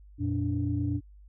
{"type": "tone cluster", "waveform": "sine", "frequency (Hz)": [88.5, 116.9, 290.2], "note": ["F2", "A#2", "D4"], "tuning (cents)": [23, 5, -21], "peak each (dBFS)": -30, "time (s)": [0.18, 1.01], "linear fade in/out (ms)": 50, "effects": ["tanh soft clip ceiling -17 dBFS", "added 50 Hz sine -49 dBFS peak until 1.28 s"]}